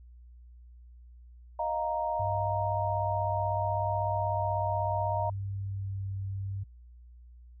sine chord, Eb suspended second, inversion none, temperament equal, 622.3 / 698.5 / 932.3 Hz, Eb5 / F5 / Bb5, 0 / 0 / 0 cents, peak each -33 / -34 / -31 dBFS, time 1.59-5.3 s, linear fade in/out 5 ms
sine tone with vibrato, 98 Hz, G2, in tune, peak -32 dBFS, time 2.19-6.64 s, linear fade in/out 10 ms, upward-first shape sine, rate 0.69 Hz, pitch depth 11 cents each way
effects added 60 Hz sine -49 dBFS peak until 7.6 s

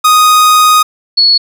45% pulse / sine tone pair in turn, 1244.5 / 4383 Hz, D#6 / C#8, 0 / -20 cents, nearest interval octave + minor seventh, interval 2180 cents, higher second, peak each -4 dBFS, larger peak neither, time 0.04-0.83 / 1.17-1.38 s, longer first, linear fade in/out 10 ms, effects none

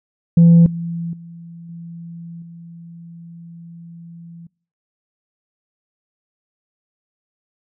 sine tone with level steps, 168.6 Hz, E3, 39 cents sharp, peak -4 / -22 / -34 / -31 / -35 dBFS, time 0.37-4.47 s, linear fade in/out 5 ms, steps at 0.66 / 1.13 / 1.69 / 2.42 s, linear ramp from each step 2 ms, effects noise-tail reverb RT60 0.5 s tail -26 dB re dry + tanh soft clip ceiling -4 dBFS

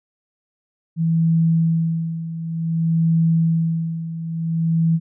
sine tone with tremolo, 164.1 Hz, E3, 8 cents flat, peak -13 dBFS, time 0.96-5 s, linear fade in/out 50 ms, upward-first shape sine, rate 0.55 Hz, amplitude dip 75%, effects none

